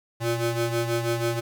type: ring-modulated tone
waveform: 25% pulse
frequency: 234.2 Hz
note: A#3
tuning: 8 cents sharp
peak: -17 dBFS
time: 0.2-1.41 s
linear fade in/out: 20 ms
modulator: 114 Hz
effects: none